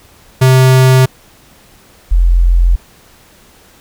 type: tone pair in turn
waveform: square / sine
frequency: 130 / 43.38 Hz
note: C3 / F1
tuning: -11 / -11 cents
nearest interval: octave + perfect fifth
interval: 1900 cents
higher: first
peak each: -5 dBFS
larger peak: neither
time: 0.41-1.06 / 2.11-2.76 s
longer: neither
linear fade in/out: 10 ms
effects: pink hiss -44 dBFS RMS until 3.8 s